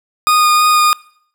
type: tone with vibrato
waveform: 40% pulse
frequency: 1229 Hz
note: D#6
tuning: 22 cents flat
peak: -8 dBFS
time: 0.27-0.93 s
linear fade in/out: 0 ms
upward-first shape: sine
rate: 3.1 Hz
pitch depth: 9 cents each way
effects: noise-tail reverb RT60 0.6 s tail -23 dB re dry